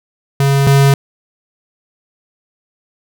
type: tone pair in turn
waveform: square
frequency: 138.59 / 138.59 Hz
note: C#3 / C#3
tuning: 0 / 0 cents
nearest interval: unison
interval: 0 cents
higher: neither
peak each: -10 / -7 dBFS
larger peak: second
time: 0.4-0.67 / 0.67-0.94 s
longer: neither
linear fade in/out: 2 ms
effects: none